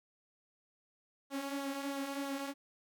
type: tone with flanger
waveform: sawtooth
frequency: 277.2 Hz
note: C#4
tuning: in tune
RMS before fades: -39 dBFS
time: 1.3-2.54 s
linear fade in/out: 50 ms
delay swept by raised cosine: 0.39 to 4.19 ms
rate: 3.1 Hz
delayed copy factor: -0.5
effects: none